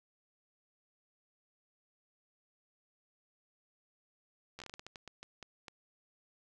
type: slowing click train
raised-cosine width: 0.2 ms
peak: -29 dBFS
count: 14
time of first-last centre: 4.59-5.682 s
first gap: 12 ms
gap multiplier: 1.29
effects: none